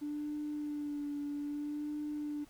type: tone with vibrato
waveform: triangle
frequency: 293.7 Hz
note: D4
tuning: in tune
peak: -32 dBFS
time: 0.01-2.45 s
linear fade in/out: 20 ms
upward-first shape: sine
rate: 0.62 Hz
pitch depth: 27 cents each way
effects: tanh soft clip ceiling -33 dBFS + pink hiss -63 dBFS RMS until 2.49 s